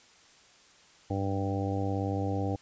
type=harmonic tone with a mistuned harmonic; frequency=98 Hz; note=G2; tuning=in tune; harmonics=1 / 2 / 3 / 4 / 5 / 6 / 7 / 8; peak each=-31 / -38 / -34 / -43 / -37 / -42 / -43 / -38 dBFS; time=1.1-2.56 s; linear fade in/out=5 ms; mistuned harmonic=1; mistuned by=+22 cents; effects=white hiss -58 dBFS RMS until 2.61 s + resampled to 16000 Hz